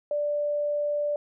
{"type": "tone", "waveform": "sine", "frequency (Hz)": 587.3, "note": "D5", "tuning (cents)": 0, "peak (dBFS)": -24, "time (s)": [0.11, 1.16], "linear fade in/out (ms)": 2, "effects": []}